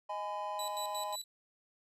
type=chord; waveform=triangle; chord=G# minor; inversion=second; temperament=equal with one note detuned; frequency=622.3 / 830.6 / 1008.5 Hz; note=D#5 / G#5 / B5; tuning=0 / 0 / +36 cents; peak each=-40 / -38 / -38 dBFS; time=0.09-1.16 s; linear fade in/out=10 ms
type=tone with tremolo; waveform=25% pulse; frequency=3951 Hz; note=B7; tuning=in tune; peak=-35 dBFS; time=0.59-1.24 s; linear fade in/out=2 ms; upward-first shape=square; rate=5.6 Hz; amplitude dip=80%
effects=resampled to 32000 Hz